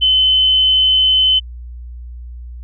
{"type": "tone", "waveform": "sine", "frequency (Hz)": 3046, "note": "F#7", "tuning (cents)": 50, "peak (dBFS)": -9, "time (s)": [0.01, 1.4], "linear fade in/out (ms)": 20, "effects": ["added 60 Hz sine -28 dBFS peak until 2.63 s"]}